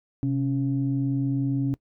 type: tone pair together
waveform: sine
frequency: 130.82 / 277.2 Hz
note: C3 / C#4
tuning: 0 / 0 cents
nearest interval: octave + minor second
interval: 1300 cents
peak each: -24 dBFS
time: 0.23-1.74 s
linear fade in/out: 0 ms
effects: noise-tail reverb RT60 0.1 s tail -21 dB re dry + tanh soft clip ceiling -15 dBFS